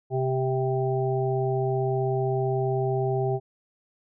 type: harmonic tone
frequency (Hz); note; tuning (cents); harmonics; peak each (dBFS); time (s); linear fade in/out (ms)
130.81; C3; 0; 1 / 3 / 5 / 6; -26 / -26 / -33 / -32; 0.1-3.4; 50
effects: none